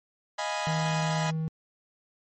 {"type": "chord", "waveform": "sawtooth", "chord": "F half-diminished seventh", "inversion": "third", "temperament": "equal", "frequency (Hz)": [622.3, 698.5, 830.6, 987.8], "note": ["Eb5", "F5", "Ab5", "Cb6"], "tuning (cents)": [0, 0, 0, 0], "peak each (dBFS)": [-30, -34, -29, -31], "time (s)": [0.38, 1.31], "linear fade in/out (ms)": 10}
{"type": "tone", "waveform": "triangle", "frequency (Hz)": 159.2, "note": "D#3", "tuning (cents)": 40, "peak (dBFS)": -25, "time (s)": [0.67, 1.48], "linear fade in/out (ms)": 0}
{"effects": ["low-pass 10000 Hz 12 dB/octave", "MP3 32 kbps"]}